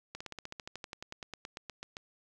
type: slowing click train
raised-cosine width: 0.2 ms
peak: -24 dBFS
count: 21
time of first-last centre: 0.15-1.969 s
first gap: 55 ms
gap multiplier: 1.05
effects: none